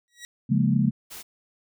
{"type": "tone with exponential growth", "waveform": "15% pulse", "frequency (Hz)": 1915, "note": "A#6", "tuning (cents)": 46, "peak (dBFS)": -29, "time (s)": [0.08, 0.25], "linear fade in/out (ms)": 0, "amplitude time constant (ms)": 35}
{"type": "chord", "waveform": "sine", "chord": "Bb minor seventh", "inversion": "first", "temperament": "equal", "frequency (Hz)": [138.59, 174.61, 207.7, 233.1], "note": ["Db3", "F3", "Ab3", "Bb3"], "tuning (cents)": [0, 0, 0, 0], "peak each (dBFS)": [-23, -26, -23, -25], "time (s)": [0.49, 0.91], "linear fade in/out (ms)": 20}
{"type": "noise", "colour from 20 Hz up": "white", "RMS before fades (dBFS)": -40, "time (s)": [1.1, 1.23], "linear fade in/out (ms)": 20}
{"effects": []}